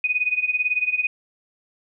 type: tone with tremolo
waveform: sine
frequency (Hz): 2489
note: D#7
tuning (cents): 0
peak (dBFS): -16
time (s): 0.04-1.07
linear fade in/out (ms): 2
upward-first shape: sine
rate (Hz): 18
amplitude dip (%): 85
effects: none